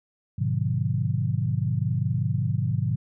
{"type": "chord", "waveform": "sine", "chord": "G# diminished seventh", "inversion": "none", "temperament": "just", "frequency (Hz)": [103.83, 124.59, 149.51, 179.41], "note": ["G#2", "B2", "D3", "F3"], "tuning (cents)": [0, 16, 31, 47], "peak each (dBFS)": [-27, -26, -28, -32], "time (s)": [0.38, 2.96], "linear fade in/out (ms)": 10, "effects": []}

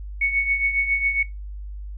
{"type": "tone with tremolo", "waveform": "sine", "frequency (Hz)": 2219, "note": "C#7", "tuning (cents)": 1, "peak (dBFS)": -16, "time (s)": [0.21, 1.23], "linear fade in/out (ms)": 5, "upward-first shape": "triangle", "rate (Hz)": 7.3, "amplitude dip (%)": 75, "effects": ["noise-tail reverb RT60 0.2 s tail -19 dB re dry", "added 50 Hz sine -31 dBFS peak until 1.97 s"]}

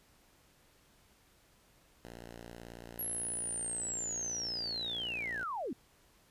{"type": "tone", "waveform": "5% pulse", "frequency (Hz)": 58.3, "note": "A#1", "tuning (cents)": 1, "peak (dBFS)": -36, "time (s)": [2.05, 5.43], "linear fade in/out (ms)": 0}
{"type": "linear sweep", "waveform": "sine", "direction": "down", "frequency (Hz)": [11440, 207.7], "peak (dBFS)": -35, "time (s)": [2.99, 5.73], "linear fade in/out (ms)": 2}
{"effects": ["pink hiss -66 dBFS RMS until 6.3 s", "resampled to 32000 Hz"]}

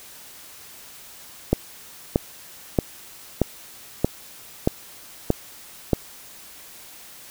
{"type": "click train", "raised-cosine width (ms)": 2, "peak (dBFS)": -3, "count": 8, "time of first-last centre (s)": [1.53, 5.933], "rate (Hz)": 1.59, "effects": ["white hiss -44 dBFS RMS until 7.3 s"]}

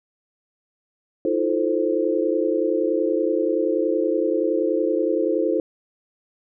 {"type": "chord", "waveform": "sine", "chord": "F dominant seventh", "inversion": "third", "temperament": "equal with one note detuned", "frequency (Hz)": [318.6, 349.2, 440, 523.3], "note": ["Eb4", "F4", "A4", "C5"], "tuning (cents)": [41, 0, 0, 0], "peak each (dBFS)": -24, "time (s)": [1.25, 5.6], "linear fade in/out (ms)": 2, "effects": []}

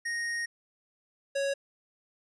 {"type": "tone pair in turn", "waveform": "square", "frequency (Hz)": [1864.7, 554.4], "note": ["A#6", "C#5"], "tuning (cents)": [0, 0], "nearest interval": "octave + major sixth", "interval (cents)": 2100, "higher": "first", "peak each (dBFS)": [-31, -28], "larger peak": "second", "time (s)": [[0.05, 0.46], [1.35, 1.54]], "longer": "first", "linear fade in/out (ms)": 10, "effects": ["resampled to 22050 Hz"]}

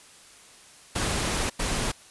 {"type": "noise bursts at uneven times", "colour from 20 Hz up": "pink", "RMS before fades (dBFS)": -27, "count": 2, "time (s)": [[0.95, 1.5], [1.59, 1.92]], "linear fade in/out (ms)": 10, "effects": ["white hiss -51 dBFS RMS until 2.1 s", "resampled to 24000 Hz"]}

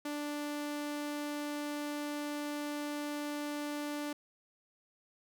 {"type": "tone", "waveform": "sawtooth", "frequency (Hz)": 293.7, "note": "D4", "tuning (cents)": 0, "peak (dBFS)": -32, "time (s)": [0.05, 4.13], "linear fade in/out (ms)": 5, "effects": []}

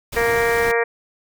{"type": "noise", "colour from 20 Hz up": "pink", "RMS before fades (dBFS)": -30, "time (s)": [0.12, 0.72], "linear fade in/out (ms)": 10}
{"type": "harmonic tone", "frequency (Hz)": 233.1, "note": "A#3", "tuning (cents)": 0, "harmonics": [2, 3, 4, 5, 6, 7, 8, 9, 10], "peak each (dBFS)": [-18, -27, -28, -30, -32, -27, -23, -32, -29], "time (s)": [0.16, 0.84], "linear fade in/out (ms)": 10}
{"effects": []}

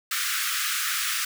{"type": "high-pass noise", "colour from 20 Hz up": "pink", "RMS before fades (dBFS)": -27, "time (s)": [0.11, 1.25], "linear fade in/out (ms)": 5, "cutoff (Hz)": 1200, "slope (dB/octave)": 96, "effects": []}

